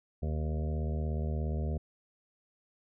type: harmonic tone with a mistuned harmonic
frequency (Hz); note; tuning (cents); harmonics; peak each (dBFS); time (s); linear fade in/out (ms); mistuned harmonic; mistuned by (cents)
76.9; D#2; -20; 1 / 2 / 3 / 5 / 6 / 7 / 8 / 9; -31 / -37 / -41 / -45 / -47 / -48 / -49 / -50; 0.22-1.78; 10; 1; -22
effects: none